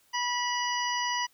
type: harmonic tone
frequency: 976 Hz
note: B5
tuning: 21 cents flat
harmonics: 1 / 2 / 3 / 5 / 6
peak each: -30 / -33 / -35 / -37 / -38 dBFS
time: 0.13-1.27 s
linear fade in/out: 20 ms
effects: white hiss -65 dBFS RMS until 1.33 s